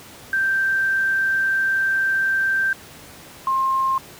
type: tone pair in turn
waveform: sine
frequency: 1568 / 1062.7 Hz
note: G6 / C6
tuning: 0 / +27 cents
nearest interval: perfect fifth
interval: 673 cents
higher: first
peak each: -17 dBFS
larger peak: neither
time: 0.33-2.73 / 3.47-3.98 s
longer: first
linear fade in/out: 2 ms
effects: pink hiss -42 dBFS RMS until 4.19 s + high-pass 80 Hz 12 dB/octave